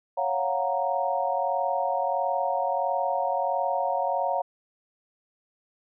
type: chord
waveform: sine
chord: Gb major seventh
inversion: second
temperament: equal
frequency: 554.4 / 698.5 / 740 / 932.3 Hz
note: Db5 / F5 / Gb5 / Bb5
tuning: 0 / 0 / 0 / 0 cents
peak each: -29 dBFS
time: 0.17-4.42 s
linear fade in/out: 10 ms
effects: none